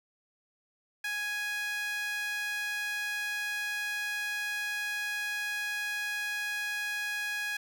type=tone with high-pass filter; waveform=sawtooth; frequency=831 Hz; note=G#5; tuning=1 cent sharp; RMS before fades=-34 dBFS; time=1.04-7.57 s; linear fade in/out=5 ms; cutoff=1900 Hz; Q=4.5; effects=none